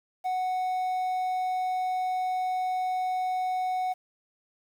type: tone with quantisation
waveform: triangle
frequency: 740 Hz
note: F#5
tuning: in tune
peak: -24 dBFS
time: 0.24-3.94 s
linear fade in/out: 20 ms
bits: 9
effects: none